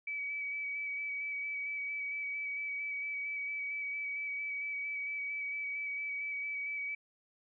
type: tone with vibrato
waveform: sine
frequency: 2284 Hz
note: D7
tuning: 49 cents flat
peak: -35 dBFS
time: 0.07-6.95 s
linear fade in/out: 5 ms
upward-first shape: square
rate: 4.4 Hz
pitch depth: 14 cents each way
effects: none